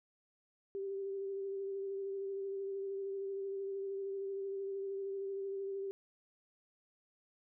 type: tone with vibrato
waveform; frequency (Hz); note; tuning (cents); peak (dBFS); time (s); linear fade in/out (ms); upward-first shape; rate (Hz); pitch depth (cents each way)
sine; 392; G4; 0; -37; 0.75-5.91; 0; sine; 13; 21
effects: none